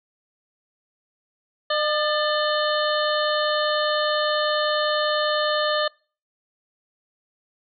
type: harmonic tone with a mistuned harmonic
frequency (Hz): 605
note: D#5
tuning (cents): -49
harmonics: 1 / 2 / 3 / 5 / 6 / 7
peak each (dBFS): -23 / -26 / -28 / -30 / -31 / -31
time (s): 1.7-5.88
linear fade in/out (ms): 5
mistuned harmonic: 3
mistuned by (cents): -49
effects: noise-tail reverb RT60 0.4 s tail -26 dB re dry